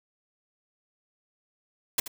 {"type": "noise with echo", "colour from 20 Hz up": "white", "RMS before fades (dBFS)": -23, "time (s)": [1.98, 2], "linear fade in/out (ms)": 5, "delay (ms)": 79, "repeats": 1, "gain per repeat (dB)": -13, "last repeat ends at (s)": 2.079, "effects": []}